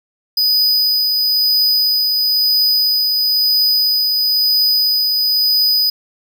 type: tone with tremolo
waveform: square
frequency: 4978 Hz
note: D#8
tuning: in tune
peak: -11 dBFS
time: 0.37-5.9 s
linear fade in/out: 5 ms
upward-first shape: triangle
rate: 1 Hz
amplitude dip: 30%
effects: none